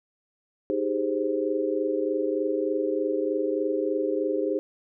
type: chord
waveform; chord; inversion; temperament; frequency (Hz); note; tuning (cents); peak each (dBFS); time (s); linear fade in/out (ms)
sine; Ab major seventh; second; equal; 311.1 / 392 / 415.3 / 523.3; Eb4 / G4 / Ab4 / C5; 0 / 0 / 0 / 0; -29; 0.7-4.59; 0
effects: none